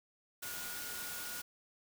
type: tone in noise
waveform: sine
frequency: 1441 Hz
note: F#6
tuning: 46 cents flat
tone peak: -48 dBFS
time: 0.42-1.42 s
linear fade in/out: 10 ms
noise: white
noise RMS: -43 dBFS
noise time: 0.42-1.42 s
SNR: -8 dB
effects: none